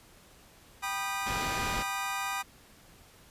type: chord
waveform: 25% pulse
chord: G augmented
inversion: none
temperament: just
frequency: 784 / 980 / 1225 Hz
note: G5 / B5 / D#6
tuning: 0 / -14 / -27 cents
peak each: -33 / -33 / -31 dBFS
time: 0.82-2.43 s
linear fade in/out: 20 ms
type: low-pass noise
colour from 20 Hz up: pink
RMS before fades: -36 dBFS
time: 1.26-1.83 s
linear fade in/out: 10 ms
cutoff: 6200 Hz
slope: 48 dB/octave
effects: pink hiss -57 dBFS RMS until 3.3 s + resampled to 32000 Hz